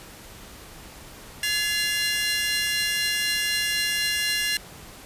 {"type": "tone cluster", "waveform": "sawtooth", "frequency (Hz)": [1697, 2061, 2802, 4118], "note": ["G#6", "C7", "F7", "C8"], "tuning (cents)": [37, -27, 5, -28], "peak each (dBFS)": [-24, -27, -24, -27], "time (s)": [1.43, 4.57], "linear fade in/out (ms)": 2, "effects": ["pink hiss -44 dBFS RMS until 5.05 s", "resampled to 32000 Hz"]}